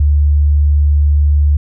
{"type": "tone", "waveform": "sine", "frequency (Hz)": 73.2, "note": "D2", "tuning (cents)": -5, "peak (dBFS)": -7, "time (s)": [0, 1.57], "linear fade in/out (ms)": 5, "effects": []}